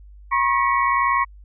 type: tone cluster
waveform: sine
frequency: 964 / 1085 / 1929 / 2238 Hz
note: B5 / C#6 / B6 / C#7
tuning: -42 / -37 / -41 / +16 cents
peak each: -24 / -18 / -25 / -26 dBFS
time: 0.31-1.25 s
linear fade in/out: 20 ms
effects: added 50 Hz sine -41 dBFS peak until 1.44 s